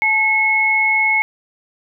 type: tone pair together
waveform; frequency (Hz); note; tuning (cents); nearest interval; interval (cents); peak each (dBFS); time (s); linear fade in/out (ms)
sine; 865.9 / 2182; A5 / C#7; -28 / -28; octave + major third; 1600; -21 / -13; 0.02-1.22; 0
effects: none